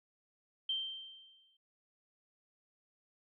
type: tone with exponential decay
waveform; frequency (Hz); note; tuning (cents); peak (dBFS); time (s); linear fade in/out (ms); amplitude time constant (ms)
sine; 3136; G7; 0; -31; 0.69-1.57; 5; 190
effects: none